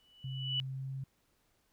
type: tone with exponential growth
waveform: sine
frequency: 2960 Hz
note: F#7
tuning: in tune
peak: -29 dBFS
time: 0-0.6 s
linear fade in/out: 0 ms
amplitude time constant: 130 ms
type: tone with pitch glide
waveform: sine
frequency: 132.1 to 134.18 Hz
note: C3 to C3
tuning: +17 to +44 cents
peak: -37 dBFS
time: 0.24-1.04 s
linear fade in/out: 5 ms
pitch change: +27 cents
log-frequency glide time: 0.6-0.92 s
effects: pink hiss -74 dBFS RMS until 1.72 s